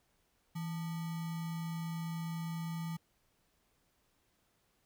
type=tone with sample-and-hold; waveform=sine; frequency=164.81 Hz; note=E3; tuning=in tune; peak=-36 dBFS; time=0.55-2.97 s; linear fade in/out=10 ms; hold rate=1050 Hz; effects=pink hiss -75 dBFS RMS until 4.85 s